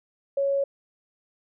sine tone, 555 Hz, C#5, 2 cents sharp, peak -21 dBFS, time 0.37-0.64 s, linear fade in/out 5 ms, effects none

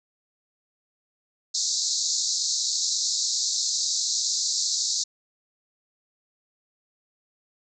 white band-pass noise, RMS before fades -26 dBFS, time 1.54-5.04 s, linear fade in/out 10 ms, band 3900 to 7300 Hz, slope 96 dB/octave, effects none

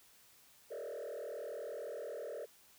sine tone with frequency modulation, 523.3 Hz, C5, in tune, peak -38 dBFS, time 0.7-2.46 s, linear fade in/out 20 ms, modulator 39.7 Hz, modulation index 2.6, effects tanh soft clip ceiling -40 dBFS + white hiss -64 dBFS RMS until 2.78 s

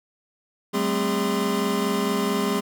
square tone cluster, 192.7 / 217.3 / 261.2 / 406 / 1039 Hz, G3 / A3 / C4 / G#4 / C6, -29 / -21 / -3 / -39 / -12 cents, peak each -28 / -29 / -30 / -27 / -32 dBFS, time 0.73-2.61 s, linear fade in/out 20 ms, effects none

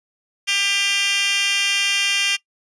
10% pulse tone with high-pass filter, 398.3 Hz, G4, 28 cents sharp, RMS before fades -19 dBFS, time 0.47-2.37 s, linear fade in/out 20 ms, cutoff 3000 Hz, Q 3.6, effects noise-tail reverb RT60 0.1 s tail -21 dB re dry + resampled to 22050 Hz

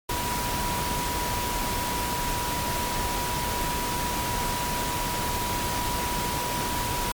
sine tone in noise, 972 Hz, B5, 28 cents flat, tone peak -30 dBFS, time 0.09-7.12 s, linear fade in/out 5 ms, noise pink, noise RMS -29 dBFS, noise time 0.09-7.12 s, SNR -4 dB, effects MP3 96 kbps

